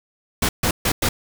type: noise bursts at uneven times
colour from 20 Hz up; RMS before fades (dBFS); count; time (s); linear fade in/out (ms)
pink; -19; 4; 0.42-0.49 / 0.63-0.71 / 0.85-0.92 / 1.02-1.09; 5
effects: none